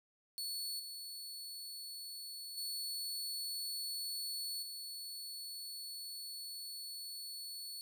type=tone with level steps; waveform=sawtooth; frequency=4418 Hz; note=C#8; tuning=7 cents flat; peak=-36 / -42 / -36 / -41 dBFS; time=0.38-7.81 s; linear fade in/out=0 ms; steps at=0.79 / 2.57 / 4.62 s; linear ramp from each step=10 ms; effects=none